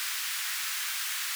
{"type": "high-pass noise", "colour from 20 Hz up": "pink", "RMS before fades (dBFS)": -33, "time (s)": [0, 1.35], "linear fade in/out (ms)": 0, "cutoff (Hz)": 1400, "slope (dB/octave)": 24, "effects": []}